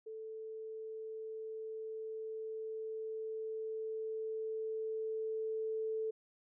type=tone with level ramp; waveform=sine; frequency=440 Hz; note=A4; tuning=in tune; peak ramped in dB=-43 to -34 dBFS; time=0.06-6.11 s; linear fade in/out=10 ms; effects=none